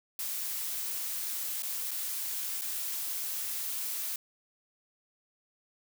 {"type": "noise with dropouts", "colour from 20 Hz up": "blue", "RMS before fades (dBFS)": -35, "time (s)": [0.19, 4.16], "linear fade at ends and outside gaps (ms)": 2, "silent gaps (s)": [[1.623, 1.631], [1.909, 1.913], [2.612, 2.618]], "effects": []}